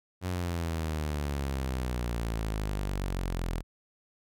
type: exponential sweep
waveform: sawtooth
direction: down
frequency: 92.5 to 41.01 Hz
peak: -26 dBFS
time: 0.21-3.63 s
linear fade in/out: 50 ms
effects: none